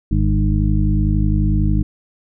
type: harmonic tone with a mistuned harmonic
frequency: 51.1 Hz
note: G#1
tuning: 27 cents flat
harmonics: 1 / 2 / 3 / 4 / 6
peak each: -16 / -19 / -21 / -22 / -24 dBFS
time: 0.11-1.83 s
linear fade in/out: 5 ms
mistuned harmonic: 1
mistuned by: -62 cents
effects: none